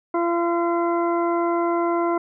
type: harmonic tone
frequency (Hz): 341.6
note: F4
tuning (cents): -38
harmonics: 1 / 2 / 3 / 4 / 6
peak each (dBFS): -21 / -25 / -26 / -31 / -39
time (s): 0.14-2.18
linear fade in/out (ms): 5
effects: none